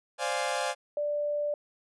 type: chord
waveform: sawtooth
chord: D half-diminished seventh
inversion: third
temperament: equal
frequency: 523.3 / 587.3 / 698.5 / 830.6 Hz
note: C5 / D5 / F5 / Ab5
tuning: 0 / 0 / 0 / 0 cents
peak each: -30 dBFS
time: 0.18-0.75 s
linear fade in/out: 50 ms
type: tone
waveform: sine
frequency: 588 Hz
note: D5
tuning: 2 cents sharp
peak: -27 dBFS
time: 0.97-1.54 s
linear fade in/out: 2 ms
effects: resampled to 24000 Hz